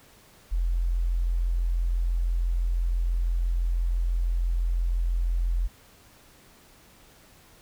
sine tone, 43 Hz, F1, 26 cents flat, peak -22 dBFS, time 0.51-5.68 s, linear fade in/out 20 ms, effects pink hiss -55 dBFS RMS until 7.61 s

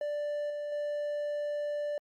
triangle tone with level steps, 588 Hz, D5, 2 cents sharp, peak -29 / -32 / -29 dBFS, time 0.01-1.98 s, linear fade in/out 2 ms, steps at 0.5 / 0.72 s, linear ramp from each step 2 ms, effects Opus 48 kbps

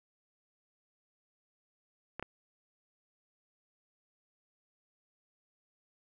clicks, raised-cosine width 0.5 ms, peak -23 dBFS, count 2, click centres 2.196 / 2.226 s, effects none

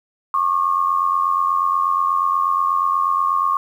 sine tone pair together, 1095 / 1183.3 Hz, C#6 / D6, -22 / +13 cents, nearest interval minor second, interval 135 cents, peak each -17 / -20 dBFS, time 0.34-3.57 s, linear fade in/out 2 ms, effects 8-bit

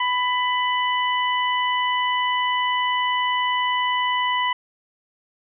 harmonic tone, 995 Hz, B5, 13 cents sharp, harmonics 1 / 2 / 3, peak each -21 / -25 / -27 dBFS, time 0-4.53 s, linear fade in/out 5 ms, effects none

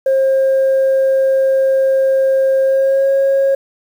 sine tone with pitch glide, 534 to 544.9 Hz, C5 to C#5, +35 to -30 cents, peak -8 dBFS, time 0.06-3.55 s, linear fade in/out 5 ms, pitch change +35 cents, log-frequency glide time 2.64-3.09 s, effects tanh soft clip ceiling -8 dBFS + 7-bit

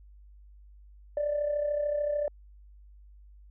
sine tone with amplitude modulation, 588 Hz, D5, 2 cents sharp, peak -23 dBFS, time 1.17-2.28 s, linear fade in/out 2 ms, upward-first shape sine, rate 33.5 Hz, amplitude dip 55%, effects tanh soft clip ceiling -21 dBFS + added 50 Hz sine -50 dBFS peak until 3.5 s

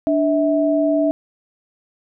sine tone pair together, 293.7 / 647.6 Hz, D4 / E5, 0 / -31 cents, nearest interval octave + major second, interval 1369 cents, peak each -17 dBFS, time 0.07-1.11 s, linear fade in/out 0 ms, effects none

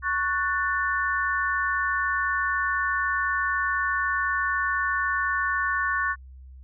sine chord, F# minor, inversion second, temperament just, 1110 / 1480 / 1776 Hz, C#6 / F#6 / A6, +2 / 0 / +16 cents, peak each -27 dBFS, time 0.02-6.16 s, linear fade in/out 50 ms, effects added 65 Hz sine -42 dBFS peak until 6.63 s

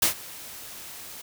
white noise with ADSR envelope, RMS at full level -19 dBFS, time 0.02-1.22 s, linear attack 6 ms, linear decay 110 ms, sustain -22 dB, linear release 11 ms, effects none

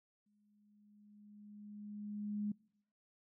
sine tone with exponential growth, 207.7 Hz, G#3, in tune, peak -34 dBFS, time 0.26-2.52 s, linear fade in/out 5 ms, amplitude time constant 490 ms, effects noise-tail reverb RT60 0.8 s tail -25 dB re dry

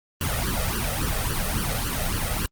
pink noise with flanger, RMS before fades -25 dBFS, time 0.21-2.46 s, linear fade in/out 2 ms, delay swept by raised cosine 0.66 to 1.61 ms, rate 3.6 Hz, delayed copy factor +1, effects Opus 32 kbps

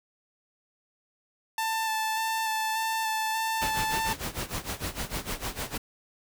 sawtooth tone with vibrato, 884 Hz, A5, 8 cents sharp, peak -23 dBFS, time 1.58-4.13 s, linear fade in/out 2 ms, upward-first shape square, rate 1.7 Hz, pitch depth 12 cents each way
pink noise with tremolo, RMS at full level -31 dBFS, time 3.61-5.78 s, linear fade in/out 10 ms, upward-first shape sine, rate 6.6 Hz, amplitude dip 85%
effects none

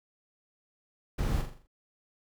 brown noise with echo, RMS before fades -29 dBFS, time 1.18-1.42 s, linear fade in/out 10 ms, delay 42 ms, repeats 6, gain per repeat -6 dB, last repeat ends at 1.672 s, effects none

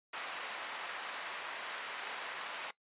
pink band-pass noise, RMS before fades -43 dBFS, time 0.13-2.71 s, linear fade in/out 5 ms, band 930 to 3000 Hz, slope 12 dB/octave, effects noise-tail reverb RT60 0.1 s tail -19 dB re dry + resampled to 8000 Hz

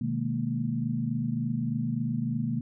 sine tone cluster, 125.5 / 153.5 / 207.8 / 231.2 Hz, B2 / D#3 / G#3 / A#3, +28 / -23 / +1 / -14 cents, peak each -32 / -33 / -35 / -30 dBFS, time 0.01-2.61 s, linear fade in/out 5 ms, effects none

